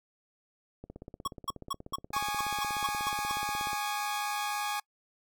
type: click train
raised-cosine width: 2 ms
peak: -30 dBFS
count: 49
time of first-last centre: 0.84-3.732 s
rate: 16.6 Hz
type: tone bursts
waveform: square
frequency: 1108.7 Hz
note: C#6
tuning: in tune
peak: -30 dBFS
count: 10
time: 1.25-3.32 s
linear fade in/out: 5 ms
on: 27 ms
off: 200 ms
type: chord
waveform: sawtooth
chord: Ab suspended fourth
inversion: none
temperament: equal with one note detuned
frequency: 830.6 / 1108.7 / 1214 Hz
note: Ab5 / Db6 / Eb6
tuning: 0 / 0 / -43 cents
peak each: -29 / -35 / -35 dBFS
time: 2.13-4.8 s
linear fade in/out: 5 ms
effects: noise-tail reverb RT60 0.1 s tail -26 dB re dry